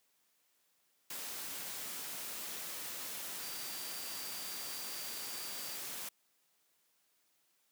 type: tone in noise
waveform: sine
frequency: 4699 Hz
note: D8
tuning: in tune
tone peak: -49 dBFS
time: 3.42-5.76 s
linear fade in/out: 5 ms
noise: white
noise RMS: -43 dBFS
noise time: 1.1-6.09 s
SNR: -9 dB
effects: white hiss -75 dBFS RMS until 7.71 s + high-pass 150 Hz 12 dB/octave